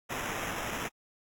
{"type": "noise with sample-and-hold", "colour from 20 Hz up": "blue", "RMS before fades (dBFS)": -36, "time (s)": [0.09, 0.89], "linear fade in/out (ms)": 20, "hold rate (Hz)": 4410, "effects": ["AAC 64 kbps"]}